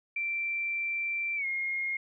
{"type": "tone with pitch glide", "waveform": "sine", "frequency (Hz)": [2349, 2142], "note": ["D7", "C7"], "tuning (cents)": [0, 40], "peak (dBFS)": -29, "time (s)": [0.16, 1.97], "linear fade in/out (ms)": 5, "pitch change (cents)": -160, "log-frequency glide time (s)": [1.36, 1.46], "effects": []}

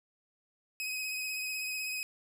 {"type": "tone with vibrato", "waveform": "sawtooth", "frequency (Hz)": 2528, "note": "D#7", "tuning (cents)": 27, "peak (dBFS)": -31, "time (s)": [0.8, 2.03], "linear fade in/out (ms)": 0, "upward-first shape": "sine", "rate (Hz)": 16, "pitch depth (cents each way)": 23, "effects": []}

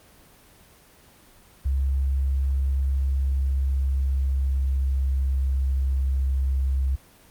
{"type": "tone with pitch glide", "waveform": "sine", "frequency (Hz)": [67.6, 66.67], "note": ["C#2", "C2"], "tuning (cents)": [-43, 33], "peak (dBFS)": -20, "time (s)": [1.65, 6.96], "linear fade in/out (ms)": 10, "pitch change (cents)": -24, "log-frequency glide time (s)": [2.92, 5.56], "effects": ["pink hiss -53 dBFS RMS until 7.3 s", "Opus 24 kbps"]}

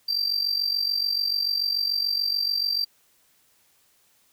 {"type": "tone with amplitude modulation", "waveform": "triangle", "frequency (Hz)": 4699, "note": "D8", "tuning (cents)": 0, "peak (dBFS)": -18, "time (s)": [0.08, 2.85], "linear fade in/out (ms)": 10, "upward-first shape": "sine", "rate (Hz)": 46.9, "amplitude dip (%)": 75, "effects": ["white hiss -63 dBFS RMS until 4.32 s"]}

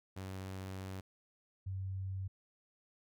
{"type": "tone pair in turn", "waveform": ["sawtooth", "sine"], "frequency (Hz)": [94.9, 95.32], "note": ["F#2", "G2"], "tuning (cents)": [44, -48], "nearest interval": "unison", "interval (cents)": 8, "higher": "second", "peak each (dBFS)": [-38, -37], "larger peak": "second", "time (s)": [[0.16, 1.01], [1.66, 2.28]], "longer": "first", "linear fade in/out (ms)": 10, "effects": []}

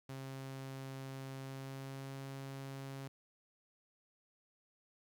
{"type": "tone with pitch glide", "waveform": "sawtooth", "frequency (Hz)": [134.2, 135.99], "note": ["C3", "C#3"], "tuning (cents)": [44, -33], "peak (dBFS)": -40, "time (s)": [0.09, 3.08], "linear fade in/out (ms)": 5, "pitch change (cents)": 23, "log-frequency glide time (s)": [1.4, 2.23], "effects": ["12-bit"]}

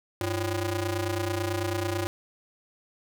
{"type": "ring-modulated tone", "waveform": "sawtooth", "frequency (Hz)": 222.9, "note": "A3", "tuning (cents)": 23, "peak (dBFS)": -20, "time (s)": [0.21, 2.07], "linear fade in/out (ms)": 0, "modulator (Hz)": 126, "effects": []}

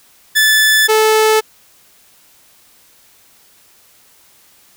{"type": "tone pair in turn", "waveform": "sawtooth", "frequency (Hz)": [1742, 435.5], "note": ["A6", "A4"], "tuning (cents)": [-18, -18], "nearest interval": "2 octaves", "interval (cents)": 2400, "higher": "first", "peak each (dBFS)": -5, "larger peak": "neither", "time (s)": [[0.35, 0.88], [0.88, 1.41]], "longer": "neither", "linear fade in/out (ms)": 20, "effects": ["white hiss -49 dBFS RMS until 4.76 s"]}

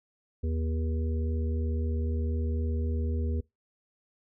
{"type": "harmonic tone with a mistuned harmonic", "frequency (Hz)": 79.8, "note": "D#2", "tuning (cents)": 44, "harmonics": [1, 3, 5, 6], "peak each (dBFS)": [-27, -37, -41, -43], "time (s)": [0.43, 3.41], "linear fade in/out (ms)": 10, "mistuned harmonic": 1, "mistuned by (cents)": -28, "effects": ["noise-tail reverb RT60 0.2 s tail -23 dB re dry"]}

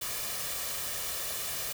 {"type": "noise with comb filter", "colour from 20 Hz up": "white", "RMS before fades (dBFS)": -35, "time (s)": [0.01, 1.73], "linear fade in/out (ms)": 10, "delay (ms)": 1.7, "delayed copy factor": 0.5, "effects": []}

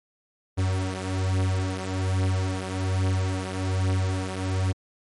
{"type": "beating tone pair", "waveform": "45% pulse", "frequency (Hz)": [93.5, 94.7], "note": ["F#2", "F#2"], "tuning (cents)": [19, 41], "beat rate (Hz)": 1.2, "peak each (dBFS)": [-25, -28], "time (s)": [0.57, 4.73], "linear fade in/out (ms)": 20, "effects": ["MP3 48 kbps"]}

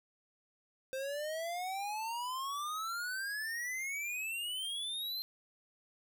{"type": "exponential sweep", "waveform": "square", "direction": "up", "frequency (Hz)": [520, 4170], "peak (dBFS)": -37, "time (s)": [0.93, 5.22], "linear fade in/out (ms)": 0, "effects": []}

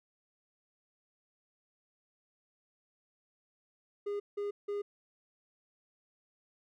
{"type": "tone bursts", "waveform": "triangle", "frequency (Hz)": 408.2, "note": "G#4", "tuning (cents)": -30, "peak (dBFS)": -31, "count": 3, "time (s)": [4.06, 4.82], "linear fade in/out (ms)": 10, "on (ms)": 140, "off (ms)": 170, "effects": []}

